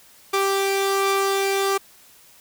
sawtooth tone pair together, 392 / 1174.7 Hz, G4 / D6, 0 / 0 cents, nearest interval octave + perfect fifth, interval 1900 cents, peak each -16 / -22 dBFS, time 0.33-1.78 s, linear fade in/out 10 ms, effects white hiss -51 dBFS RMS until 2.4 s

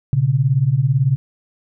sine beating tone pair, 121.6 / 139.6 Hz, B2 / C#3, -26 / +13 cents, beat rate 18 Hz, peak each -17 / -15 dBFS, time 0.13-1.16 s, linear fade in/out 0 ms, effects none

